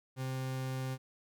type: tone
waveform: 40% pulse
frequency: 130.81 Hz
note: C3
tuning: in tune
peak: -34 dBFS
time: 0.16-0.98 s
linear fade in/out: 50 ms
effects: none